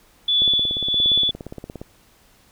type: tone with tremolo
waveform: sine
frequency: 3449 Hz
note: A7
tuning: 35 cents flat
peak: -14 dBFS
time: 0.28-1.31 s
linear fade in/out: 5 ms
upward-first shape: sine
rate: 1.5 Hz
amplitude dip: 60%
type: click train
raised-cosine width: 2 ms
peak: -19 dBFS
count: 25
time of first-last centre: 0.42-1.815 s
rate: 17.2 Hz
effects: pink hiss -55 dBFS RMS until 2.51 s